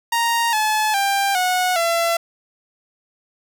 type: tone with pitch steps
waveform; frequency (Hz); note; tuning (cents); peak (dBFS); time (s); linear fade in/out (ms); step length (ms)
sawtooth; 932.3 / 859.9 / 793.1 / 731.5 / 674.6; A#5 / A5 / G5 / F#5 / E5; 0 / -40 / +20 / -20 / +40; -13; 0.12-2.17; 5; 410
effects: none